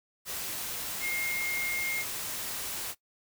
sine tone in noise, 2133 Hz, C7, 33 cents sharp, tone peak -30 dBFS, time 1-2.05 s, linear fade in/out 50 ms, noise white, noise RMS -36 dBFS, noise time 0.25-2.95 s, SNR +3 dB, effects noise-tail reverb RT60 0.1 s tail -18 dB re dry

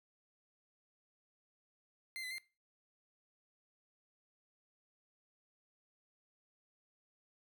30% pulse tone with pitch steps, 2083 / 2014 / 2097 Hz, C7 / B6 / C7, -8 / +33 / +3 cents, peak -39 dBFS, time 2.16-2.382 s, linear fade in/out 0 ms, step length 74 ms, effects noise-tail reverb RT60 0.3 s tail -19 dB re dry

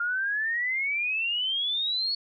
sine exponential sweep, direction up, 1396.9 to 4426 Hz, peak -25 dBFS, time 0-2.15 s, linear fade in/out 5 ms, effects none

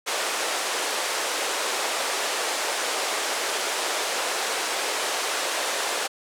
pink band-pass noise, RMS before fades -27 dBFS, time 0.06-6.08 s, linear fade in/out 20 ms, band 430 to 10000 Hz, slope 24 dB/octave, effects none

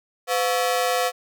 sawtooth ring-modulated tone, 610 Hz, D#5, 34 cents flat, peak -13 dBFS, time 0.27-1.12 s, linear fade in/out 50 ms, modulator 104 Hz, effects none

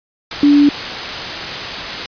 sine tone in noise, 288.7 Hz, D4, 30 cents flat, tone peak -6 dBFS, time 0.43-0.69 s, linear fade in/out 2 ms, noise white, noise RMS -22 dBFS, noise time 0.31-2.06 s, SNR +13 dB, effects resampled to 11025 Hz

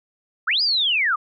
sine linear two-way sweep, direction up then down, 1145 to 5020 to 1145 Hz, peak -17 dBFS, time 0.47-1.16 s, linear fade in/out 10 ms, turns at 0.62 s, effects none

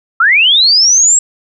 sine linear sweep, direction up, 1273 to 7700 Hz, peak -5 dBFS, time 0.2-1.19 s, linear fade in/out 5 ms, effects none

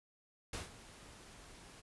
pink noise with ADSR envelope, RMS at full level -41 dBFS, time 0.53-1.82 s, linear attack 4 ms, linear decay 150 ms, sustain -15 dB, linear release 27 ms, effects resampled to 24000 Hz

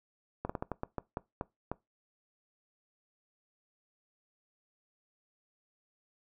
slowing click train, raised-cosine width 1 ms, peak -20 dBFS, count 10, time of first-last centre 0.45-1.716 s, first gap 45 ms, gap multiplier 1.27, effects noise-tail reverb RT60 0.2 s tail -21 dB re dry

